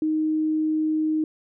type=tone; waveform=sine; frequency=311.5 Hz; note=D#4; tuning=2 cents sharp; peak=-20 dBFS; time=0.02-1.24 s; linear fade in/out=2 ms; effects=none